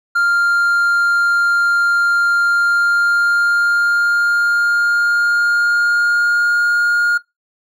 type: tone with pitch glide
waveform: triangle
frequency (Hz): 1396.9 to 1420.5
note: F6 to F6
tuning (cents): 0 to +29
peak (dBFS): -10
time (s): 0.15-7.18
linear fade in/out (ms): 10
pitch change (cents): +29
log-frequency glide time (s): 2.4-6.65
effects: noise-tail reverb RT60 0.2 s tail -22 dB re dry